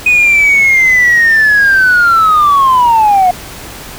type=linear sweep; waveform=sine; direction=down; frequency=2500 to 710 Hz; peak=-3 dBFS; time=0.06-3.31 s; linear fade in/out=5 ms; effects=tanh soft clip ceiling -2 dBFS + pink hiss -28 dBFS RMS until 3.98 s